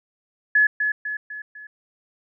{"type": "tone with echo", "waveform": "sine", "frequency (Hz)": 1704, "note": "G#6", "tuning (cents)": 44, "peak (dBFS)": -13, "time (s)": [0.55, 0.67], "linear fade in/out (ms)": 5, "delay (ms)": 250, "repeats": 4, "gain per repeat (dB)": -6, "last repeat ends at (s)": 1.67, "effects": []}